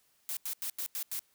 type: noise bursts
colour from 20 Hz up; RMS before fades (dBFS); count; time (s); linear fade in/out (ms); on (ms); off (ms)
blue; -36; 6; 0.29-1.193; 0; 78; 87
effects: white hiss -70 dBFS RMS until 1.34 s